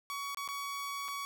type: tone with dropouts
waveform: sawtooth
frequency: 1126 Hz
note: C#6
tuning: 27 cents sharp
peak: -33 dBFS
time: 0.1-1.25 s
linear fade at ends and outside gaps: 0 ms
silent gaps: 0.347-0.372 / 0.477-0.487 / 1.081-1.085 s
effects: none